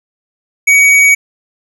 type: tone with hard clipping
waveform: sine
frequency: 2255 Hz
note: C#7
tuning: 29 cents sharp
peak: -6 dBFS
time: 0.67-1.15 s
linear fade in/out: 10 ms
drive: 10 dB
effects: none